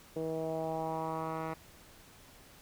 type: tone with low-pass filter sweep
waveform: 10% pulse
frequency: 160.4 Hz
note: E3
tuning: 47 cents flat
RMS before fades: -36 dBFS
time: 0.16-1.54 s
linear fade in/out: 5 ms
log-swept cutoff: 460 to 1600 Hz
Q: 2.8
effects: pink hiss -57 dBFS RMS until 2.61 s